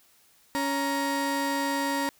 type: tone pair together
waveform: 30% pulse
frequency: 278.9 / 938 Hz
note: C#4 / A#5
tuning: +11 / +11 cents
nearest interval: octave + major sixth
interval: 2100 cents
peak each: -26 dBFS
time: 0.55-2.09 s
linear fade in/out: 0 ms
effects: white hiss -61 dBFS RMS until 2.19 s